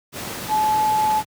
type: tone in noise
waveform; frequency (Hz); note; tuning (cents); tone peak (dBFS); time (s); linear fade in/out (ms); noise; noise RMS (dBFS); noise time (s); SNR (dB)
sine; 860; A5; -40; -16; 0.48-1.23; 50; pink; -30; 0.12-1.25; +11
effects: high-pass 100 Hz 12 dB/octave